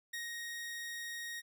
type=tone with ADSR envelope; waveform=sawtooth; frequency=1873 Hz; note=A#6; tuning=8 cents sharp; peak=-35 dBFS; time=0.13-1.42 s; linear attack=8 ms; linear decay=150 ms; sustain=-2 dB; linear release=33 ms; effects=none